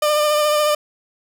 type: tone with vibrato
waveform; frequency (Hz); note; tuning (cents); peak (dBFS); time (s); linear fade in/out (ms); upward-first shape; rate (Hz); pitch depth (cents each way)
30% pulse; 600; D5; +37; -12; 0.02-0.75; 5; triangle; 14; 25
effects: none